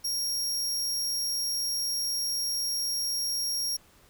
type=tone; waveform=sawtooth; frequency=5588 Hz; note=F8; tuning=in tune; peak=-25 dBFS; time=0.04-3.77 s; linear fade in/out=10 ms; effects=pink hiss -59 dBFS RMS until 4.09 s